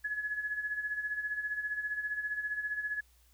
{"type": "tone with tremolo", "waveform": "sine", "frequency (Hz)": 1696, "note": "G#6", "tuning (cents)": 36, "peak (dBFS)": -30, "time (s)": [0.04, 3.01], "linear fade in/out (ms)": 10, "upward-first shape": "sine", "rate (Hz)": 15, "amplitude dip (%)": 65, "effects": ["added 60 Hz sine -63 dBFS peak until 3.33 s", "white hiss -68 dBFS RMS until 3.33 s"]}